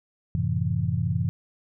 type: chord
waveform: sine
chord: F# half-diminished seventh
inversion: none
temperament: just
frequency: 92.5 / 111 / 133.2 / 166.5 Hz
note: F#2 / A2 / C3 / E3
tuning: 0 / +16 / +31 / +18 cents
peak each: -28 dBFS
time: 0.35-1.29 s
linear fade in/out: 0 ms
effects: none